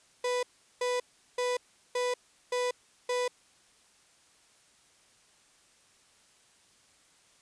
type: tone bursts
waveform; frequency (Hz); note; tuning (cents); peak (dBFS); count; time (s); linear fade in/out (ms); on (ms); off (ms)
35% pulse; 494.8; B4; +3; -26; 6; 0.24-3.28; 5; 190; 380
effects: white hiss -63 dBFS RMS until 7.41 s + resampled to 22050 Hz